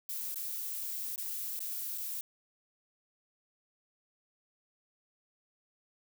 violet noise with dropouts, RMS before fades -38 dBFS, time 0.09-2.21 s, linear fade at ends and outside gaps 1 ms, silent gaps 0.344-0.358 / 1.159-1.179 / 1.592-1.604 / 1.977-1.981 s, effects none

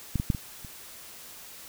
clicks, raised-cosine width 5 ms, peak -14 / -15 / -11 / -20 / -30 dBFS, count 5, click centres 0.157 / 0.199 / 0.302 / 0.348 / 0.648 s, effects white hiss -46 dBFS RMS until 1.68 s

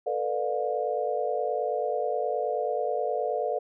sine chord, B half-diminished seventh, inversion third, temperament just, 444.5 / 493.9 / 592.7 / 711.2 Hz, A4 / B4 / D5 / F5, +18 / 0 / +16 / +31 cents, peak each -31 dBFS, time 0.06-3.59 s, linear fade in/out 10 ms, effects none

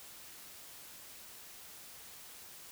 silence, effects white hiss -52 dBFS RMS until 2.71 s

